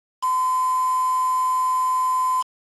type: tone with quantisation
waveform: sine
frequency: 1022 Hz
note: C6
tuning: 41 cents flat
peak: -18 dBFS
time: 0.22-2.43 s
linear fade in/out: 20 ms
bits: 5
effects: low-pass 9000 Hz 12 dB/octave + AAC 64 kbps